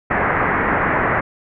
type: low-pass noise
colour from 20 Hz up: white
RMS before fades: -18 dBFS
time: 0.1-1.21 s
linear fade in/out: 10 ms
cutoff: 2000 Hz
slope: 48 dB/octave
effects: none